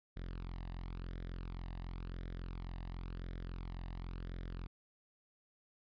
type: tone with flanger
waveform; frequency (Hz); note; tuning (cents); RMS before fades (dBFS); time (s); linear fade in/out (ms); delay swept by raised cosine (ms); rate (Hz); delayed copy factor
sawtooth; 43.65; F1; 0; -44; 0.16-4.67; 10; 0.55 to 1.07; 0.95; +0.6
effects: resampled to 11025 Hz